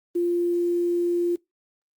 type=tone with quantisation; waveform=sine; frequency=347.9 Hz; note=F4; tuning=7 cents flat; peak=-20 dBFS; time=0.15-1.36 s; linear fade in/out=10 ms; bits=8; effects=noise-tail reverb RT60 0.2 s tail -24 dB re dry + Opus 32 kbps